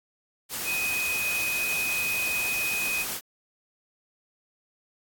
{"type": "tone in noise", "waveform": "sine", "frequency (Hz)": 2505, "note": "D#7", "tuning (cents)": 11, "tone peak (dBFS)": -26, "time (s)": [0.64, 3.06], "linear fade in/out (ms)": 50, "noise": "white", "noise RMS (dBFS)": -32, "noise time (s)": [0.49, 3.21], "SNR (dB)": 3, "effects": ["AAC 64 kbps"]}